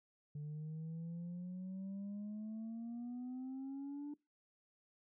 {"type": "exponential sweep", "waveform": "sine", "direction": "up", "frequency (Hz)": [146.5, 294.3], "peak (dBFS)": -40, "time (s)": [0.35, 4.14], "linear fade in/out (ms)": 5, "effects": ["noise-tail reverb RT60 0.2 s tail -22 dB re dry", "tanh soft clip ceiling -41 dBFS"]}